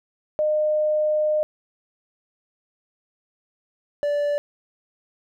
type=tone pair in turn; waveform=sine / triangle; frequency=610 / 582 Hz; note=D#5 / D5; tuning=-34 / -16 cents; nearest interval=minor second; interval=82 cents; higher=first; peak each=-18 dBFS; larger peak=neither; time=0.39-1.43 / 4.03-4.38 s; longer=first; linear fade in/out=0 ms; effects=none